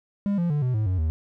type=tone with pitch steps; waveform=triangle; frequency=201.5 / 172.4 / 147.51 / 126.21 / 107.98 / 92.39 / 79.05 Hz; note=G3 / F3 / D3 / B2 / A2 / F#2 / D#2; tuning=+48 / -22 / +8 / +38 / -32 / -2 / +28 cents; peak=-19 dBFS; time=0.26-1.1 s; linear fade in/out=0 ms; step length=120 ms; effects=none